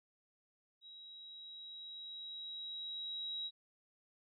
sine tone with level ramp, 3847 Hz, B7, 46 cents flat, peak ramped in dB -52 to -38 dBFS, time 0.81-3.51 s, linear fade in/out 50 ms, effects none

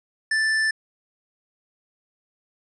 triangle tone with tanh clipping, 1762 Hz, A6, 2 cents sharp, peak -21 dBFS, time 0.31-0.71 s, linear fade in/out 5 ms, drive 18 dB, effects resampled to 22050 Hz

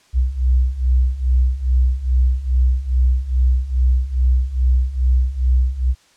sine beating tone pair, 61.74 / 64.14 Hz, B1 / C2, 0 / -34 cents, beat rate 2.4 Hz, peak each -18 / -15 dBFS, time 0.13-5.95 s, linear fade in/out 50 ms, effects white hiss -54 dBFS RMS until 6.16 s + low-pass 7000 Hz 12 dB/octave

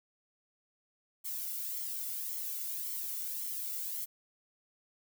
violet noise with flanger, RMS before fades -38 dBFS, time 1.24-4.06 s, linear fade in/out 20 ms, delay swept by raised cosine 0.93 to 1.45 ms, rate 1.8 Hz, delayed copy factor +0.6, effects none

